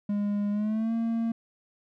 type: tone with pitch glide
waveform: triangle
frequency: 204.9 to 228.7 Hz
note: G#3 to A#3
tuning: -23 to -33 cents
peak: -23 dBFS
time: 0.09-1.32 s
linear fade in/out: 5 ms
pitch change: +190 cents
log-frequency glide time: 0.51-0.93 s
effects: none